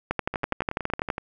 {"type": "two click trains", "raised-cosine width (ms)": 0.5, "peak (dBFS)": [-9, -15], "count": [13, 10], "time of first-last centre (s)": [[0.11, 1.102], [0.34, 1.181]], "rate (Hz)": [12.1, 10.7], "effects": []}